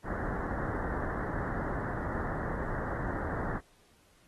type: low-pass noise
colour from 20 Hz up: pink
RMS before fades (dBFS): -35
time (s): 0.03-3.61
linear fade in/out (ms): 50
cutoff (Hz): 1900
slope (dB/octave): 96
effects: pink hiss -65 dBFS RMS until 4.27 s + AAC 32 kbps